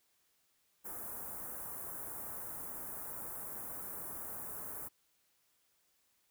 white band-stop noise, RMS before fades -44 dBFS, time 0.84-4.89 s, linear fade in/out 20 ms, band 1400 to 10000 Hz, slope 24 dB/octave, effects white hiss -75 dBFS RMS until 6.3 s

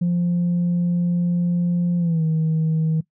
sine tone with pitch glide, 174.61 to 159.2 Hz, F3 to D#3, 0 to +40 cents, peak -15 dBFS, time 0.01-3.01 s, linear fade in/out 10 ms, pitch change -160 cents, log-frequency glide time 1.98-2.23 s, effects noise-tail reverb RT60 0.1 s tail -20 dB re dry + tanh soft clip ceiling -15 dBFS

